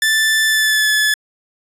sawtooth tone with pitch glide, 1760 to 1722.8 Hz, A6 to A6, 0 to -37 cents, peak -9 dBFS, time 0.02-1.14 s, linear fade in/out 2 ms, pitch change -37 cents, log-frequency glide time 0.46-0.9 s, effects resampled to 32000 Hz

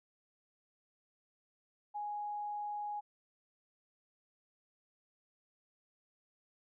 sine tone, 830.6 Hz, G#5, in tune, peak -37 dBFS, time 1.94-3.01 s, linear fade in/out 20 ms, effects none

